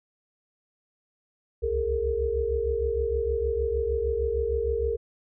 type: tone cluster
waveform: sine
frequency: 65.9 / 72.4 / 413.4 / 459.9 Hz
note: C2 / D2 / G#4 / A#4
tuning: +13 / -24 / -8 / -23 cents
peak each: -31 / -34 / -30 / -26 dBFS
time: 1.62-4.97 s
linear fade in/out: 20 ms
effects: none